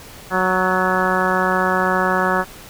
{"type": "harmonic tone with a mistuned harmonic", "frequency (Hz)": 185.1, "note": "F#3", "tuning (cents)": 1, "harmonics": [1, 2, 3, 4, 5, 6, 7, 8, 9], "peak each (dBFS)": [-24, -24, -24, -24, -24, -24, -24, -24, -24], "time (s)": [0.3, 2.45], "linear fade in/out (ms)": 50, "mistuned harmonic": 9, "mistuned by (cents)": 36, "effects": ["pink hiss -39 dBFS RMS until 2.69 s"]}